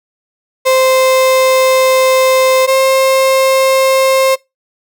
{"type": "tone pair in turn", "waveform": "35% pulse", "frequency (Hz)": [521, 530.4], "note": ["C5", "C5"], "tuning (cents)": [-7, 23], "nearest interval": "unison", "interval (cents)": 30, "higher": "second", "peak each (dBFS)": -6, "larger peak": "neither", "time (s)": [[0.65, 2.67], [2.67, 4.36]], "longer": "first", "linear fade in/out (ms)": 20, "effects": ["noise-tail reverb RT60 0.2 s tail -23 dB re dry"]}